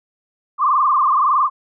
sine tone with frequency modulation, 1125 Hz, C#6, 25 cents sharp, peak -12 dBFS, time 0.58-1.5 s, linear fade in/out 50 ms, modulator 21.6 Hz, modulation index 4.3, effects none

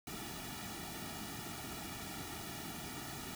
pink noise with comb filter, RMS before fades -45 dBFS, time 0.07-3.35 s, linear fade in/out 2 ms, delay 1.9 ms, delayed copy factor -0.95, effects none

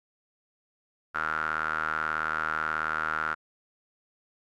sawtooth tone with band-pass filter, 78.4 Hz, D#2, 14 cents sharp, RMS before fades -30 dBFS, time 1.14-3.35 s, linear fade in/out 20 ms, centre 1400 Hz, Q 9.8, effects none

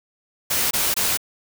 white noise bursts, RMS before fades -21 dBFS, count 3, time 0.5-1.174 s, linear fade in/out 10 ms, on 210 ms, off 22 ms, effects none

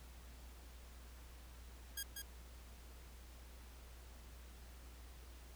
5% pulse tone with echo, 1627 Hz, G#6, 36 cents flat, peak -30 dBFS, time 1.97-2.03 s, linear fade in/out 5 ms, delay 190 ms, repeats 1, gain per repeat -4 dB, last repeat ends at 2.22 s, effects added 60 Hz sine -54 dBFS peak until 5.55 s + pink hiss -62 dBFS RMS until 5.55 s

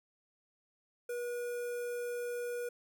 square tone with notch filter, 483.2 Hz, B4, 38 cents flat, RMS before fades -38 dBFS, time 1.09-2.69 s, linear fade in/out 5 ms, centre 3900 Hz, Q 0.62, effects none

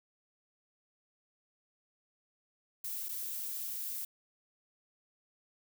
violet noise with dropouts, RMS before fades -39 dBFS, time 2.84-4.05 s, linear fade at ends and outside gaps 5 ms, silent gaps 3.086-3.09 s, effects none

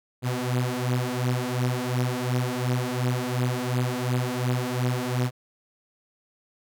sawtooth beating tone pair, 123.47 / 126.27 Hz, B2 / B2, 0 / +39 cents, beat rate 2.8 Hz, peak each -23 dBFS, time 0.22-5.31 s, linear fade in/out 50 ms, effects none

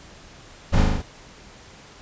brown noise with echo, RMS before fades -17 dBFS, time 0.72-0.83 s, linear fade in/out 20 ms, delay 39 ms, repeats 5, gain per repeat -2 dB, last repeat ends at 1.025 s, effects pink hiss -46 dBFS RMS until 2.01 s + resampled to 16000 Hz

